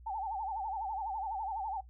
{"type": "tone with vibrato", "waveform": "sine", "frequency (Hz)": 827, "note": "G#5", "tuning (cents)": -8, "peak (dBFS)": -34, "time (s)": [0.06, 1.81], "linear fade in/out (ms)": 10, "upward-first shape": "sine", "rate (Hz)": 12, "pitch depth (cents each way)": 160, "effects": ["noise-tail reverb RT60 0.1 s tail -17 dB re dry", "added 60 Hz sine -51 dBFS peak until 1.89 s"]}